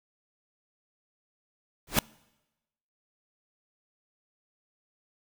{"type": "noise with exponential growth", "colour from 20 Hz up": "pink", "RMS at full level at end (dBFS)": -18, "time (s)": [1.87, 1.99], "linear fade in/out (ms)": 2, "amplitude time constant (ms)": 24, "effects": ["noise-tail reverb RT60 1.0 s tail -25 dB re dry"]}